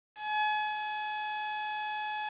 sawtooth tone with ADSR envelope, 849 Hz, G#5, 38 cents sharp, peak -22 dBFS, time 0.15-2.29 s, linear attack 260 ms, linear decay 350 ms, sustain -7 dB, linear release 4 ms, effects resampled to 8000 Hz + 9-bit

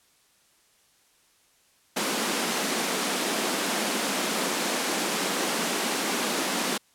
pink high-pass noise, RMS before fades -27 dBFS, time 1.96-6.78 s, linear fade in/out 10 ms, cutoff 190 Hz, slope 48 dB/octave, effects white hiss -63 dBFS RMS until 6.94 s + low-pass 11000 Hz 12 dB/octave

